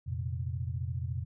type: chord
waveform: sine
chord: F suspended fourth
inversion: none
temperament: equal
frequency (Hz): 87.31 / 116.54 / 130.81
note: F2 / Bb2 / C3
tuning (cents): 0 / 0 / 0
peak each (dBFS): -35 / -37 / -37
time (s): 0.06-1.25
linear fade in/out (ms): 20
effects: none